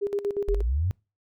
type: tone with tremolo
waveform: sine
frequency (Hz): 404.6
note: G#4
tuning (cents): -45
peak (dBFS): -23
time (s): 0.01-0.62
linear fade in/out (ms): 20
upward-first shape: square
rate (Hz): 8.4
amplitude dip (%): 75
type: exponential sweep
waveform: sine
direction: up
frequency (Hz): 39.13 to 100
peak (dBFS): -22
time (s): 0.48-0.91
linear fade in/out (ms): 0
effects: noise-tail reverb RT60 0.3 s tail -26 dB re dry